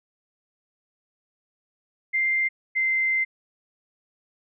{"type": "tone pair in turn", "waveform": "sine", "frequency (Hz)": [2095, 2079], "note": ["C7", "C7"], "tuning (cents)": [2, -12], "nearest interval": "unison", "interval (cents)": 14, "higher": "first", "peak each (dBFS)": -20, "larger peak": "neither", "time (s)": [[2.13, 2.49], [2.75, 3.25]], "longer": "second", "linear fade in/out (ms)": 20, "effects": []}